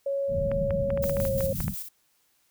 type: tone with pitch glide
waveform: sine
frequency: 554.4 to 541.7 Hz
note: C#5 to C#5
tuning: 0 to -40 cents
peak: -25 dBFS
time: 0.06-1.53 s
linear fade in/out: 5 ms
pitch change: -40 cents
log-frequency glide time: 1.21-1.29 s
type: low-pass noise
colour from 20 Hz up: white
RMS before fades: -31 dBFS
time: 0.28-1.75 s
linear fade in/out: 50 ms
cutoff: 210 Hz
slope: 48 dB/octave
type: clicks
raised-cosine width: 0.5 ms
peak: -21 dBFS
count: 12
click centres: 0.516 / 0.707 / 0.904 / 0.975 / 1.04 / 1.096 / 1.169 / 1.202 / 1.252 / 1.407 / 1.604 / 1.681 s
type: noise with tremolo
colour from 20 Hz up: violet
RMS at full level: -35 dBFS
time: 1.02-1.89 s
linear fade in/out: 10 ms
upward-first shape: square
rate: 5.6 Hz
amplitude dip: 50%
effects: white hiss -68 dBFS RMS until 2.5 s